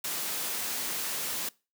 white noise, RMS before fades -33 dBFS, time 0.04-1.49 s, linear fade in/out 5 ms, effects noise-tail reverb RT60 0.3 s tail -23 dB re dry + high-pass 150 Hz 12 dB/octave

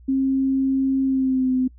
sine tone with pitch glide, 267.5 to 256.5 Hz, C4 to C4, +38 to -34 cents, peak -17 dBFS, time 0.08-1.68 s, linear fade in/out 10 ms, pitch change -72 cents, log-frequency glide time 1.04-1.53 s, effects noise-tail reverb RT60 0.1 s tail -24 dB re dry + added 60 Hz sine -44 dBFS peak until 1.78 s

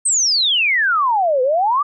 sine exponential two-way sweep, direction down then up, 8640 to 493.9 to 1214 Hz, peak -13 dBFS, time 0.05-1.83 s, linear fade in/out 10 ms, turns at 1.42 s, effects none

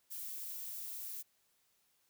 violet noise, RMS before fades -44 dBFS, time 0.1-1.23 s, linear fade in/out 20 ms, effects white hiss -75 dBFS RMS until 2.09 s

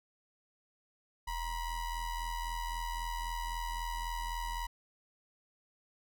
square ring-modulated tone, 493.9 Hz, B4, in tune, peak -33 dBFS, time 1.27-4.67 s, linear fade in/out 10 ms, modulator 452 Hz, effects none

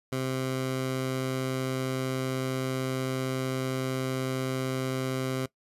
15% pulse tone, 130.81 Hz, C3, in tune, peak -22 dBFS, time 0.12-5.46 s, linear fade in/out 5 ms, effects noise-tail reverb RT60 0.1 s tail -20 dB re dry + resampled to 32000 Hz

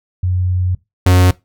sine / 45% pulse tone pair in turn, 91 / 91 Hz, F#2 / F#2, -28 / -28 cents, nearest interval unison, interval 0 cents, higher neither, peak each -13 / -7 dBFS, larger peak second, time 0.23-0.75 / 1.06-1.31 s, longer first, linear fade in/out 5 ms, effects noise-tail reverb RT60 0.2 s tail -20 dB re dry

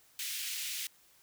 pink high-pass noise, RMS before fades -38 dBFS, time 0.19-0.87 s, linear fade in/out 2 ms, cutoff 2300 Hz, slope 24 dB/octave, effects white hiss -64 dBFS RMS until 1.22 s

